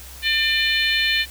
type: harmonic tone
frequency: 598 Hz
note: D5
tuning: 31 cents sharp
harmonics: 3 / 4 / 5 / 6 / 7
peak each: -22 / -23 / -24 / -25 / -25 dBFS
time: 0.22-1.26 s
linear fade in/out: 50 ms
effects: added 65 Hz sine -40 dBFS peak until 1.3 s + white hiss -41 dBFS RMS until 1.3 s